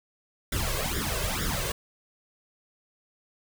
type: noise with flanger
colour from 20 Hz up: pink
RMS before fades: -29 dBFS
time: 0.52-1.72 s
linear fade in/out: 5 ms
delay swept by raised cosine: 0.56 to 1.96 ms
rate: 2.2 Hz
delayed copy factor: +0.9
effects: none